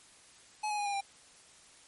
square tone with pitch steps, 850 / 835.9 / 822 / 808.3 / 794.9 Hz, G#5 / G#5 / G#5 / G#5 / G5, +40 / +11 / -18 / -47 / +24 cents, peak -32 dBFS, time 0.63-1.01 s, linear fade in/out 10 ms, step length 76 ms, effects white hiss -58 dBFS RMS until 1.87 s + MP3 48 kbps

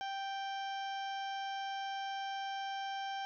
harmonic tone, 784 Hz, G5, in tune, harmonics 1 / 2 / 3 / 4 / 5 / 6 / 7 / 8, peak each -38 / -46 / -53 / -48 / -60 / -62 / -55 / -63 dBFS, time 0.01-3.25 s, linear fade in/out 0 ms, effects none

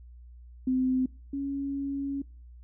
sine tone pair in turn, 257.7 / 277.6 Hz, C4 / C#4, -26 / +3 cents, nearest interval minor second, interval 129 cents, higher second, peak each -23 / -29 dBFS, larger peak first, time 0.67-1.06 / 1.33-2.22 s, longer second, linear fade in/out 5 ms, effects noise-tail reverb RT60 0.4 s tail -24 dB re dry + added 60 Hz sine -46 dBFS peak until 2.63 s

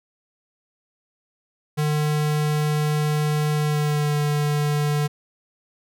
square tone with pitch glide, 150.6 to 147.76 Hz, D3 to D3, +44 to +11 cents, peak -20 dBFS, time 1.77-5.08 s, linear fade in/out 20 ms, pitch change -33 cents, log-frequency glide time 3.55-4.18 s, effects none

